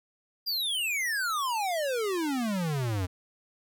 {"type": "exponential sweep", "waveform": "square", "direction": "down", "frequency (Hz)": [4902, 87.31], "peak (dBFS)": -28, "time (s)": [0.46, 3.07], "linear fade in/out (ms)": 20, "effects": []}